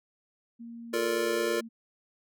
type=tone with pitch glide; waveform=sine; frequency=233.1 to 228 Hz; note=A#3 to A#3; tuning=0 to -38 cents; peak=-40 dBFS; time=0.59-1.69 s; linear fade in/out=20 ms; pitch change=-38 cents; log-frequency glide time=0.84-1.32 s
type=chord; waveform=square; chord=Bb major seventh; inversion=second; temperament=just; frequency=349.6 / 437 / 466.2 / 582.7 Hz; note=F4 / A4 / Bb4 / D5; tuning=+2 / -12 / 0 / -14 cents; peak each=-32 / -36 / -31 / -35 dBFS; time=0.93-1.61 s; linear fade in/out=10 ms
effects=none